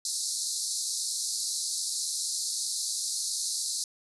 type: band-pass noise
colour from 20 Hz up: pink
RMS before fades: -32 dBFS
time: 0.05-3.84 s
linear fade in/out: 2 ms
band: 4000 to 11000 Hz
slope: 96 dB/octave
effects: none